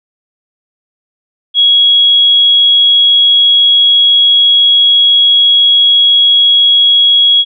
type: tone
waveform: sine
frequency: 3322 Hz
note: G#7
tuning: in tune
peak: -4 dBFS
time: 1.54-7.45 s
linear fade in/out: 50 ms
effects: none